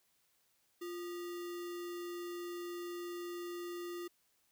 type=tone with sample-and-hold; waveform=sine; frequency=349.2 Hz; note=F4; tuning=in tune; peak=-40 dBFS; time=0.81-4.08 s; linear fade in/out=10 ms; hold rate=1575 Hz; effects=white hiss -75 dBFS RMS until 4.51 s